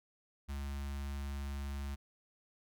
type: tone with notch filter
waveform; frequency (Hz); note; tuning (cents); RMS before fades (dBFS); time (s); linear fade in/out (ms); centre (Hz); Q
square; 69.7; C#2; +10; -40; 0.48-1.96; 20; 460; 0.92
effects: none